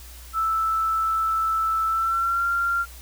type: tone with pitch glide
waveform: sine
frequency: 1318.5 to 1384.1 Hz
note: E6 to F6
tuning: 0 to -16 cents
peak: -20 dBFS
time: 0.33-2.86 s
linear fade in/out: 50 ms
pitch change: +84 cents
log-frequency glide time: 1.87-2.46 s
effects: added 60 Hz sine -41 dBFS peak until 3.01 s + white hiss -46 dBFS RMS until 3.01 s

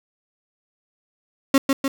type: tone with echo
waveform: 35% pulse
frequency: 272.6 Hz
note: C#4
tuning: 29 cents flat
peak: -10 dBFS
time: 1.54-1.58 s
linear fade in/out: 2 ms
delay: 150 ms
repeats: 2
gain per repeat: -4 dB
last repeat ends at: 1.88 s
effects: none

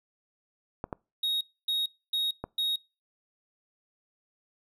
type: clicks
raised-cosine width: 1 ms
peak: -19 dBFS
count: 3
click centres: 0.841 / 0.928 / 2.44 s
type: tone bursts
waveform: triangle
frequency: 3759 Hz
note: A#7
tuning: 14 cents sharp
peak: -24 dBFS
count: 4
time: 1.23-2.76 s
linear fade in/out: 5 ms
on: 180 ms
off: 270 ms
effects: noise-tail reverb RT60 0.3 s tail -26 dB re dry

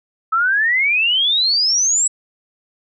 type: exponential sweep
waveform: sine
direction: up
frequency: 1288 to 7902 Hz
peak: -13 dBFS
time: 0.32-2.08 s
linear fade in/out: 10 ms
effects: none

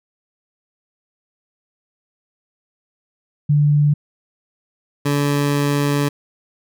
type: tone pair in turn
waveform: sine / 20% pulse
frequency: 147 / 143.64 Hz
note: D3 / D3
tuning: +2 / -38 cents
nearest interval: unison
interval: 40 cents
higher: first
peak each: -11 dBFS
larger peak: neither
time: 3.49-3.94 / 5.05-6.09 s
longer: second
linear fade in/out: 10 ms
effects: none

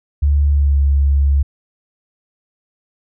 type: tone with pitch glide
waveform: sine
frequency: 72 to 70.03 Hz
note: D2 to C#2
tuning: -34 to +18 cents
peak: -10 dBFS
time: 0.22-1.43 s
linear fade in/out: 10 ms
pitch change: -48 cents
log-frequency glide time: 0.52-0.77 s
effects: none

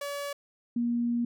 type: tone pair in turn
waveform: sawtooth / sine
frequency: 570 / 237.6 Hz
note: C#5 / A#3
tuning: +48 / +33 cents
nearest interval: octave + minor third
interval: 1515 cents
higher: first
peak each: -29 / -25 dBFS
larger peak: second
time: 0.01-0.33 / 0.76-1.25 s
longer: second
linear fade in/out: 5 ms
effects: none

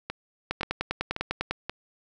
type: two click trains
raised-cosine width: 0.3 ms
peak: -11 / -15 dBFS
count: 11 / 4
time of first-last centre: 0.51-1.51 / 0.1-1.696 s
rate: 10 / 1.88 Hz
effects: none

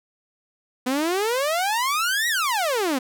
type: exponential two-way sweep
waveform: sawtooth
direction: up then down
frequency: 245.6 to 1948 to 245.6 Hz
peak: -17 dBFS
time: 0.86-2.99 s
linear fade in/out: 10 ms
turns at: 2.28 s
effects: none

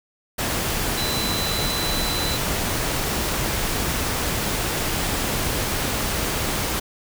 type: tone in noise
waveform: sine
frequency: 4002 Hz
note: B7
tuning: 22 cents sharp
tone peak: -27 dBFS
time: 0.97-2.37 s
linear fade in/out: 10 ms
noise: pink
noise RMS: -24 dBFS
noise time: 0.38-6.8 s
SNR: -6 dB
effects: none

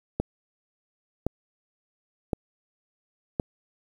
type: click train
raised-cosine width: 2 ms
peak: -11 dBFS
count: 4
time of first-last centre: 0.2-3.398 s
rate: 0.938 Hz
effects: 8-bit

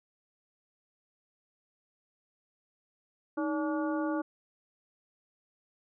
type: harmonic tone with a mistuned harmonic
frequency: 287.6 Hz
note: D4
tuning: 36 cents flat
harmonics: 1 / 2 / 3 / 4 / 5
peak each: -30 / -36 / -40 / -41 / -42 dBFS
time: 3.37-4.22 s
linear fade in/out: 10 ms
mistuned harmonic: 1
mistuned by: +140 cents
effects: none

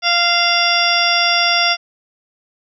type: harmonic tone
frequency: 694 Hz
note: F5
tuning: 11 cents flat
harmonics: 1 / 2 / 3 / 4 / 5 / 7 / 8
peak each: -20 / -20 / -20 / -20 / -20 / -20 / -20 dBFS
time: 0.02-1.77 s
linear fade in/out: 50 ms
effects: none

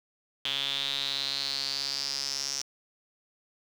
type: tone with band-pass filter sweep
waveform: sawtooth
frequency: 138.4 Hz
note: C#3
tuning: 2 cents flat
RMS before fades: -32 dBFS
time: 0.45-2.62 s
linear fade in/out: 2 ms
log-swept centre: 3300 to 5700 Hz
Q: 7.5
effects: 8-bit

